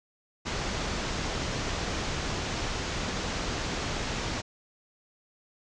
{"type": "low-pass noise", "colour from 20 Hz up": "pink", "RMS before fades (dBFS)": -32, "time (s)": [0.45, 4.42], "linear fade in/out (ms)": 20, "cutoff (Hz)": 7000, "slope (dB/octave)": 48, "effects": []}